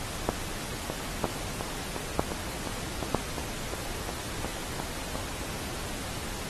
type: two click trains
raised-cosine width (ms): 1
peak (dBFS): -10 / -18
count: 4 / 13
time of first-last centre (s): 0.29-3.147 / 0.9-5.155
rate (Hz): 1.05 / 2.82
effects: pink hiss -37 dBFS RMS until 6.49 s + AAC 32 kbps